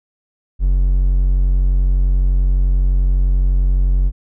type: tone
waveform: triangle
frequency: 45.82 Hz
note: F#1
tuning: 16 cents flat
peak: -9 dBFS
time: 0.59-4.12 s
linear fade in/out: 50 ms
effects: none